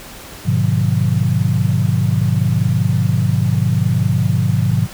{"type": "chord", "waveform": "sine", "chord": "G# diminished seventh", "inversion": "none", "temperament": "just", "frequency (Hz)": [103.83, 124.59, 149.51, 179.41], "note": ["G#2", "B2", "D3", "F3"], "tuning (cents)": [0, 16, 31, 47], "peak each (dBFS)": [-17, -17, -19, -20], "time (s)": [0.45, 4.87], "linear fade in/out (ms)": 20, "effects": ["pink hiss -35 dBFS RMS until 4.93 s"]}